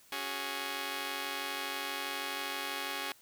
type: chord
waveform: 5% pulse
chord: C# suspended fourth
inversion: none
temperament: just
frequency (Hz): 277.2 / 369.6 / 415.8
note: C#4 / F#4 / G#4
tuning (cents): 0 / -2 / +2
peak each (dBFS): -30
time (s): 0.12-3.12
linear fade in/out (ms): 2
effects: white hiss -61 dBFS RMS until 3.21 s